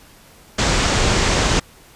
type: low-pass noise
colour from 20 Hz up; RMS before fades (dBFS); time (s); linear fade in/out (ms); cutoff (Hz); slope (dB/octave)
pink; -17; 0.58-1.6; 10; 7900; 48
effects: pink hiss -47 dBFS RMS until 1.95 s + resampled to 32000 Hz